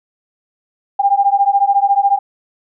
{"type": "beating tone pair", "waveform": "sine", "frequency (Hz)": [792, 806], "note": ["G5", "G5"], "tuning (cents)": [18, 48], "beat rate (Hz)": 14, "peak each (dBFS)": -13, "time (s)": [0.99, 2.19], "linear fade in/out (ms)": 10, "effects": []}